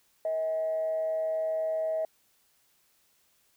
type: tone with frequency modulation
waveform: sine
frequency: 638 Hz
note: D#5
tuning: 43 cents sharp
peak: -26 dBFS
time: 0.25-2.05 s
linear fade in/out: 2 ms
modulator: 172 Hz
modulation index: 0.21
effects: tanh soft clip ceiling -22 dBFS + white hiss -68 dBFS RMS until 3.56 s